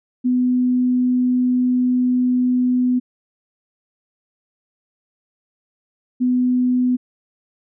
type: tone pair in turn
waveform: sine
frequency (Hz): 250.2 / 250.2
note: B3 / B3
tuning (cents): +23 / +23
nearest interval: unison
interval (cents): 0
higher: neither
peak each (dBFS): -14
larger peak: neither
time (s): 0.24-3 / 6.2-6.97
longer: first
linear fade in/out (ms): 20
effects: none